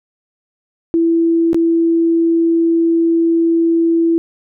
sine tone with dropouts, 332.4 Hz, E4, 15 cents sharp, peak -10 dBFS, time 0.94-4.18 s, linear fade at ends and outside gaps 0 ms, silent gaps 1.531-1.545 s, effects none

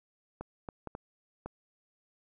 clicks, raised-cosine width 1 ms, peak -25 dBFS, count 5, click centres 0.41 / 0.688 / 0.873 / 0.951 / 1.46 s, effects none

